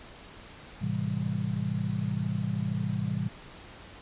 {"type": "chord", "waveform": "sine", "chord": "A minor seventh", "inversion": "none", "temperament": "just", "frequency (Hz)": [110, 132, 165, 198], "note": ["A2", "C3", "E3", "G3"], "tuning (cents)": [0, 16, 2, 18], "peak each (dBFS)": -33, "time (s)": [0.81, 3.29], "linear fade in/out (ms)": 10, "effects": ["pink hiss -48 dBFS RMS until 4.01 s", "resampled to 8000 Hz"]}